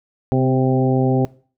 harmonic tone with a mistuned harmonic, 130.81 Hz, C3, in tune, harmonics 1 / 2 / 3 / 4 / 5 / 6, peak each -17 / -19 / -22 / -25 / -29 / -26 dBFS, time 0.32-1.25 s, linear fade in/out 0 ms, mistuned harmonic 2, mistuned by -20 cents, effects noise-tail reverb RT60 0.4 s tail -20 dB re dry

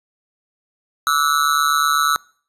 square tone with amplitude modulation, 1306 Hz, E6, 17 cents flat, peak -11 dBFS, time 1.07-2.16 s, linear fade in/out 0 ms, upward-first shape sine, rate 148 Hz, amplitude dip 100%, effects noise-tail reverb RT60 0.5 s tail -25 dB re dry + resampled to 32000 Hz

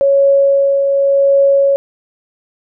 sine tone with tremolo, 554.4 Hz, C#5, in tune, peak -6 dBFS, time 0.01-1.76 s, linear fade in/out 0 ms, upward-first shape triangle, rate 0.89 Hz, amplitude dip 40%, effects none

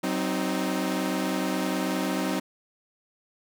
sawtooth chord, C diminished, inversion second, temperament equal with one note detuned, 188.78 / 261.6 / 311.1 Hz, Gb3 / C4 / Eb4, +35 / 0 / 0 cents, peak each -26 dBFS, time 0.03-2.4 s, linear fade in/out 10 ms, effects none

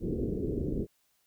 white low-pass noise, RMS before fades -32 dBFS, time 0-0.87 s, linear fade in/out 50 ms, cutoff 440 Hz, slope 48 dB/octave, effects white hiss -72 dBFS RMS until 1.26 s

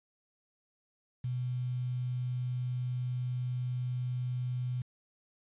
sine tone with quantisation, 125 Hz, B2, 21 cents sharp, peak -31 dBFS, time 1.24-4.82 s, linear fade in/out 5 ms, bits 9, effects resampled to 8000 Hz

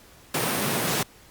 pink high-pass noise, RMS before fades -25 dBFS, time 0.34-1.03 s, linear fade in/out 5 ms, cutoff 120 Hz, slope 48 dB/octave, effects pink hiss -52 dBFS RMS until 1.3 s + Opus 48 kbps

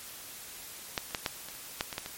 clicks, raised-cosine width 0.2 ms, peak -11 / -30 / -12 / -11 / -25 / -30 / -11 / -19 / -15 / -21 dBFS, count 10, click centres 0.978 / 1.108 / 1.148 / 1.262 / 1.486 / 1.55 / 1.809 / 1.928 / 1.981 / 2.061 s, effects white hiss -45 dBFS RMS until 2.17 s + MP3 64 kbps

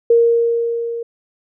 sine tone with level ramp, 466.4 Hz, A#4, 1 cent sharp, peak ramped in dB -7 to -22 dBFS, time 0.1-1.03 s, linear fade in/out 5 ms, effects none

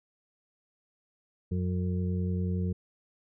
harmonic tone, 90.7 Hz, F#2, 34 cents flat, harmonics 1 / 2 / 4 / 5, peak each -29 / -31 / -42 / -42 dBFS, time 1.51-2.73 s, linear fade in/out 10 ms, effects none

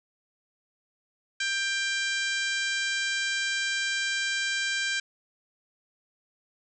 harmonic tone, 790 Hz, G5, 13 cents sharp, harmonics 2 / 3 / 4 / 5 / 6 / 7 / 8 / 9 / 10, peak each -29 / -33 / -35 / -37 / -39 / -40 / -41 / -42 / -43 dBFS, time 1.4-5 s, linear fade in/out 5 ms, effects none

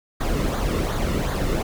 brown noise with flanger, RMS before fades -23 dBFS, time 0.2-1.63 s, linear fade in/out 10 ms, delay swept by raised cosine 0.36 to 1.29 ms, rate 2.7 Hz, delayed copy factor -0.55, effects none

